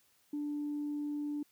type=tone; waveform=sine; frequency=293.7 Hz; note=D4; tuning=in tune; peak=-33 dBFS; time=0.33-1.43 s; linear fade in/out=5 ms; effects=tanh soft clip ceiling -30 dBFS + white hiss -70 dBFS RMS until 1.51 s